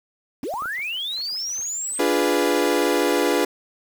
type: linear sweep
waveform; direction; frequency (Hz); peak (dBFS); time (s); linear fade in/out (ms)
sine; up; 220 to 8372; -25; 0.43-1.99; 2
type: clicks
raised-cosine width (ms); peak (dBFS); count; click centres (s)
1; -25; 4; 0.438 / 0.539 / 0.622 / 0.657
type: chord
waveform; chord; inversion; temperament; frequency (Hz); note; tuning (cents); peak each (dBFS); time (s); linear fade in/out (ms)
35% pulse; D diminished seventh; none; equal; 293.7 / 349.2 / 415.3 / 493.9; D4 / F4 / Ab4 / Cb5; 0 / 0 / 0 / 0; -22; 1.99-3.45; 5
effects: 7-bit